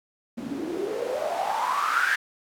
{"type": "noise with band-pass filter sweep", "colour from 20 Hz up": "white", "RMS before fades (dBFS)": -27, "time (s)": [0.37, 2.16], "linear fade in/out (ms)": 10, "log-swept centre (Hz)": [230, 1700], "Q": 9.5, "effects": []}